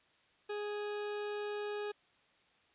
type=tone; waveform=40% pulse; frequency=415.3 Hz; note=G#4; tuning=in tune; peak=-36 dBFS; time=0.49-1.92 s; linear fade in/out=10 ms; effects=white hiss -69 dBFS RMS until 2.74 s + resampled to 8000 Hz